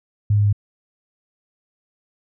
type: tone with pitch steps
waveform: sine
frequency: 103.83 / 103.11 / 102.4 Hz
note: G#2 / G#2 / G#2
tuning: 0 / -12 / -24 cents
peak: -13 dBFS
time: 0.3-0.528 s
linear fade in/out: 5 ms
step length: 76 ms
effects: none